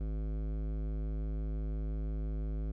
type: tone with hard clipping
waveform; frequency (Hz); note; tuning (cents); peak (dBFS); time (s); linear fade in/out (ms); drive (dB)
sine; 52.9; G#1; +33; -35; 0-2.72; 10; 15
effects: none